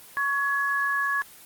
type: tone pair together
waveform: sine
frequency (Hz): 1115.7 / 1687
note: C#6 / G#6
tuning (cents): +11 / +27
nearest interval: perfect fifth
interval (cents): 716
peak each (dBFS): -27 / -24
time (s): 0.17-1.22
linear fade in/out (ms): 0
effects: white hiss -48 dBFS RMS until 1.45 s + Opus 24 kbps

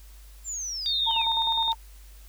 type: linear sweep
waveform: sine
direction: down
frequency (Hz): 7420 to 2191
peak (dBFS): -30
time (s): 0.44-1.26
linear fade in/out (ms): 50
type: tone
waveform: sine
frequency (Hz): 3669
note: A#7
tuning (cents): -28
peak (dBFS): -24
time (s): 0.86-1.72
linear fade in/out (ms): 0
type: tone with tremolo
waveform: sine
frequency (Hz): 907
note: A#5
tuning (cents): -48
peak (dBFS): -24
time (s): 1.06-1.75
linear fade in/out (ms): 20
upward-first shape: square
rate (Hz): 9.7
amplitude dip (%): 60
effects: added 50 Hz sine -45 dBFS peak until 2.28 s + white hiss -56 dBFS RMS until 2.28 s

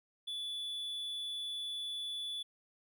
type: tone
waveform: triangle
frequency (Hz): 3450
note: A7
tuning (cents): -35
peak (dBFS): -36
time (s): 0.27-2.43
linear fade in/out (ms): 10
effects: none

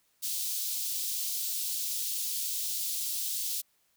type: high-pass noise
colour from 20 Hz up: white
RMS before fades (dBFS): -33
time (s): 0.22-3.62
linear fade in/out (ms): 20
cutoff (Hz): 3500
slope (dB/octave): 24
effects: white hiss -71 dBFS RMS until 3.96 s

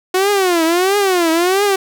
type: tone with vibrato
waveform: sawtooth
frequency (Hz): 363.8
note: F#4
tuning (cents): -29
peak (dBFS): -8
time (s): 0.14-1.76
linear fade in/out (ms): 5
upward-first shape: triangle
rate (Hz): 1.5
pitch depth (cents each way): 230
effects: none

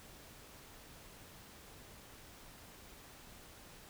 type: silence
effects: pink hiss -56 dBFS RMS until 3.89 s

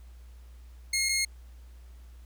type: tone pair in turn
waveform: 15% pulse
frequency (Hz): 2151 / 2151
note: C7 / C7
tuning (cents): +47 / +47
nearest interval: unison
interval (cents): 0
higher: neither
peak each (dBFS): -19 / -19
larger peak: neither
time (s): 0.93-1.09 / 1.09-1.25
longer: neither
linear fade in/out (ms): 5
effects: added 60 Hz sine -46 dBFS peak until 2.25 s + pink hiss -64 dBFS RMS until 2.25 s

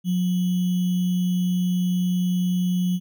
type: tone with sample-and-hold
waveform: sine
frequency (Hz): 180.2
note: F#3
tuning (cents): -45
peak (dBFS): -19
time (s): 0.04-3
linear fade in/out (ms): 50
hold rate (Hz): 3150
effects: none

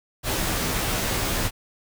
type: noise with comb filter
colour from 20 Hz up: pink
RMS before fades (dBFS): -25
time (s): 0.23-1.51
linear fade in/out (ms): 50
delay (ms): 14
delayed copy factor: -0.5
effects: none

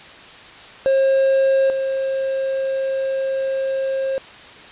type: tone pair in turn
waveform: triangle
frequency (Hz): 537 / 535.1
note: C5 / C5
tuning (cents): +45 / +39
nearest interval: unison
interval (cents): 6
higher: first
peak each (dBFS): -11 / -17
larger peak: first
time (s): 0.86-1.7 / 1.7-4.18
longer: second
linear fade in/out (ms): 0
effects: white hiss -40 dBFS RMS until 4.71 s + resampled to 8000 Hz

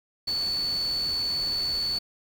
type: tone in noise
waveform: sine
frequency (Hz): 4459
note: C#8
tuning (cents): +9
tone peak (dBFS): -25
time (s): 0.27-1.99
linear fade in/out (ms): 10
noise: pink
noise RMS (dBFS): -41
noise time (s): 0.27-1.99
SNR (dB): +13
effects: none

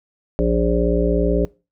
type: harmonic tone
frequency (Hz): 58.27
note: A#1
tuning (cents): 0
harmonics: 1 / 3 / 5 / 7 / 9 / 10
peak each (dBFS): -20 / -22 / -23 / -22 / -24 / -25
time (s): 0.39-1.45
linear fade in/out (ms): 0
effects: noise-tail reverb RT60 0.3 s tail -23 dB re dry

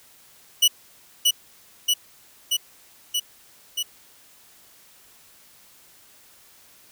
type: tone with echo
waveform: sawtooth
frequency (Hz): 2946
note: F#7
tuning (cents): -8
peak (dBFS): -10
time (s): 0.62-0.68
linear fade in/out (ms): 10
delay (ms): 630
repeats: 5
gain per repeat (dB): -2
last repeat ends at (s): 3.83
effects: white hiss -53 dBFS RMS until 6.91 s

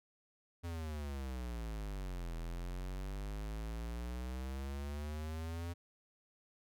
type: exponential two-way sweep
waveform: square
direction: down then up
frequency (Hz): 86.7 to 41.17 to 86.7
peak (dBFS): -40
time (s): 0.63-5.74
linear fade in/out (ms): 20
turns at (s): 2.35
effects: none

